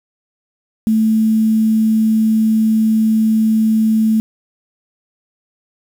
sine tone with quantisation, 220 Hz, A3, in tune, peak -10 dBFS, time 0.87-4.2 s, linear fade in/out 0 ms, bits 6, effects none

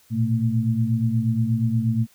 sine tone cluster, 112.8 / 121.2 / 224.6 Hz, A2 / B2 / A3, +44 / -32 / +36 cents, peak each -23 dBFS, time 0.1-2.07 s, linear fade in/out 50 ms, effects white hiss -57 dBFS RMS until 2.14 s

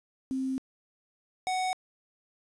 sine / square tone pair in turn, 263.4 / 743.5 Hz, C4 / F#5, +12 / +8 cents, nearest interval octave + tritone, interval 1796 cents, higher second, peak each -28 dBFS, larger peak neither, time 0.31-0.58 / 1.47-1.73 s, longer first, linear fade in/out 0 ms, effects resampled to 22050 Hz + 9-bit

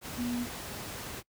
sine tone in noise, 242.1 Hz, B3, 34 cents flat, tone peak -30 dBFS, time 0.16-0.47 s, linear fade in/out 50 ms, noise pink, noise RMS -40 dBFS, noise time 0.01-1.23 s, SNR +7 dB, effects noise-tail reverb RT60 0.1 s tail -23 dB re dry + high-pass 60 Hz 12 dB/octave

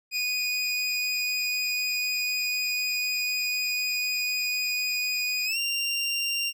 25% pulse tone with pitch glide, 2476 to 2779 Hz, D#7 to F7, -9 to -9 cents, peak -22 dBFS, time 0.11-6.53 s, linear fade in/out 50 ms, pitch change +200 cents, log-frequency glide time 5.45-5.58 s, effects none

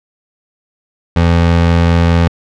25% pulse tone, 84.7 Hz, E2, 48 cents sharp, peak -4 dBFS, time 1.16-2.28 s, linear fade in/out 5 ms, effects low-pass 4000 Hz 12 dB/octave

